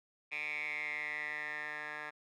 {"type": "tone with band-pass filter sweep", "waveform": "10% pulse", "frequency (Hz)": 150.5, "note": "D3", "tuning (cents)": 43, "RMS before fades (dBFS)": -40, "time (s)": [0.31, 2.11], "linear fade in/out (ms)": 20, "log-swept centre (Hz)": [2400, 1600], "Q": 9.2, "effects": []}